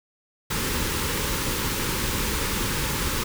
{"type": "band-stop noise", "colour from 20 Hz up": "pink", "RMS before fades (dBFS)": -26, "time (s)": [0.5, 3.24], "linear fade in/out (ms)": 10, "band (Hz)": [560, 830], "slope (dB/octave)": 96, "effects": []}